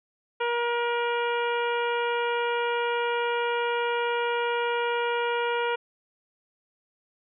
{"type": "harmonic tone", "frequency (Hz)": 475.3, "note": "A#4", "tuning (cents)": 34, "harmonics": [1, 2, 3, 4, 5, 6, 7], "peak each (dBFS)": [-27, -29, -32, -39, -36, -38, -45], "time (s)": [0.4, 5.76], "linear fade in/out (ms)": 10, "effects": []}